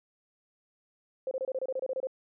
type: tone bursts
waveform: sine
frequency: 523.3 Hz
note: C5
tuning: in tune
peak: -29 dBFS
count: 12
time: 1.27-2.071 s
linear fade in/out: 2 ms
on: 42 ms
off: 27 ms
effects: none